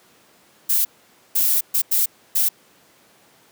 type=noise bursts at uneven times; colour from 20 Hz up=violet; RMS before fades=-18 dBFS; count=5; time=0.69-0.85 / 1.35-1.61 / 1.74-1.82 / 1.91-2.06 / 2.35-2.49 s; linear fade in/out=10 ms; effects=pink hiss -54 dBFS RMS until 3.51 s + high-pass 200 Hz 12 dB/octave

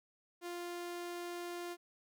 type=tone; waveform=sawtooth; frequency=349.2 Hz; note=F4; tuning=in tune; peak=-37 dBFS; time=0.41-1.77 s; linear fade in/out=50 ms; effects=none

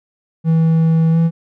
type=tone with pitch glide; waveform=triangle; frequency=162.4 to 165.43 Hz; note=E3 to E3; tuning=-26 to +6 cents; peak=-8 dBFS; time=0.44-1.31 s; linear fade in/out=50 ms; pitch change=+32 cents; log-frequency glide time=1.11-1.18 s; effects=none

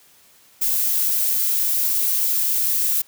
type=noise; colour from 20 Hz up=violet; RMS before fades=-20 dBFS; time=0.61-3.02 s; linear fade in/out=10 ms; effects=white hiss -53 dBFS RMS until 3.07 s + high-pass 60 Hz 12 dB/octave

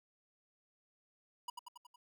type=tone with echo; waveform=square; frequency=973 Hz; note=B5; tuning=26 cents flat; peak=-39 dBFS; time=1.48-1.5 s; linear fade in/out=5 ms; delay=92 ms; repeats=5; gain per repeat=-4 dB; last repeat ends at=1.96 s; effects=none

